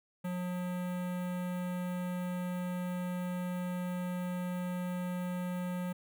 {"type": "tone with notch filter", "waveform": "square", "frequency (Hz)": 179.7, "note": "F3", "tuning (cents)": 50, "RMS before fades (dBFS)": -36, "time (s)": [0.24, 5.93], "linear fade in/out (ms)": 10, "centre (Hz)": 5100, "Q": 0.64, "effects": []}